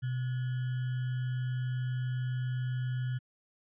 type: tone with sample-and-hold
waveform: sine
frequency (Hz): 126.3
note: B2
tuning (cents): +39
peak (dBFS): -30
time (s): 0.02-3.19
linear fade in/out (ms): 20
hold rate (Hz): 1575
effects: resampled to 8000 Hz